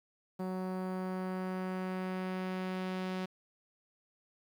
sawtooth tone with low-pass filter sweep, 185.8 Hz, F#3, 7 cents sharp, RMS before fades -37 dBFS, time 0.39-3.26 s, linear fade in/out 10 ms, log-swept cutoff 970 to 3900 Hz, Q 0.94, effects 10-bit

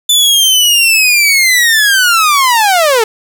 sawtooth linear sweep, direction down, 3520 to 423.6 Hz, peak -3 dBFS, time 0.09-3.04 s, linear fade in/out 5 ms, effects none

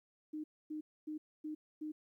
sine tone bursts, 306.7 Hz, D#4, 25 cents flat, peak -39 dBFS, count 5, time 0.33-1.92 s, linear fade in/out 10 ms, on 110 ms, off 260 ms, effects 13-bit

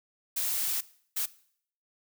blue noise bursts at uneven times, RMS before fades -30 dBFS, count 2, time 0.36-0.81 / 1.16-1.26 s, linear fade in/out 10 ms, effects noise-tail reverb RT60 0.6 s tail -19 dB re dry

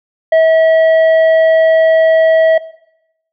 sine tone with tanh clipping, 645 Hz, E5, 38 cents flat, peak -7 dBFS, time 0.32-2.58 s, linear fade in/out 5 ms, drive 8 dB, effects noise-tail reverb RT60 0.8 s tail -18 dB re dry + low-pass 3000 Hz 12 dB/octave

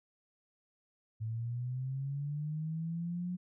sine linear sweep, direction up, 109.1 to 181.3 Hz, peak -34 dBFS, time 1.2-3.37 s, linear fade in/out 20 ms, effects none

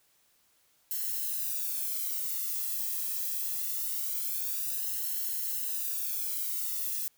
violet noise with flanger, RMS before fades -33 dBFS, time 0.91-7.08 s, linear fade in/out 0 ms, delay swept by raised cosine 0.83 to 1.38 ms, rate 0.23 Hz, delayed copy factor -0.9, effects white hiss -68 dBFS RMS until 7.17 s

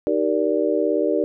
sine chord, Eb major seventh, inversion none, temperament just, 311.1 / 388.9 / 466.7 / 583.4 Hz, Eb4 / G4 / Bb4 / D5, 0 / -14 / +2 / -12 cents, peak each -23 dBFS, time 0.07-1.24 s, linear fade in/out 0 ms, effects none

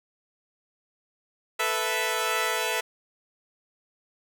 10% pulse chord, A suspended second, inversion none, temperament equal, 440 / 493.9 / 659.3 Hz, A4 / B4 / E5, 0 / 0 / 0 cents, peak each -21 dBFS, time 1.59-2.81 s, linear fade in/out 10 ms, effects none

